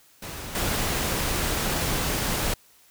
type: noise with level steps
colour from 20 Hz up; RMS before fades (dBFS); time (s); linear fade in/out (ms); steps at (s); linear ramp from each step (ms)
pink; -36 / -26; 0.22-2.54; 5; 0.55; 2
effects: white hiss -57 dBFS RMS until 2.9 s